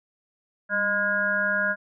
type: harmonic tone with a mistuned harmonic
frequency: 205.2 Hz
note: G#3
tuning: 21 cents flat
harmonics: 1 / 3 / 5 / 7 / 8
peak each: -35 / -30 / -36 / -25 / -25 dBFS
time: 0.69-1.76 s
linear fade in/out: 50 ms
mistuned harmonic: 1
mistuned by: -66 cents
effects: none